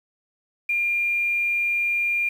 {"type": "tone with quantisation", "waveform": "sine", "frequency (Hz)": 2400, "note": "D7", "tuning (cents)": 37, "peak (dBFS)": -20, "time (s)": [0.69, 2.29], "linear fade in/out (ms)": 5, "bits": 8, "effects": []}